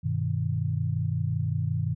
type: chord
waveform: sine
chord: G augmented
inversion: none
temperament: equal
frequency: 98 / 123.47 / 155.56 Hz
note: G2 / B2 / D#3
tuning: 0 / 0 / 0 cents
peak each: -29 dBFS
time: 0.03-1.95 s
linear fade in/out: 20 ms
effects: none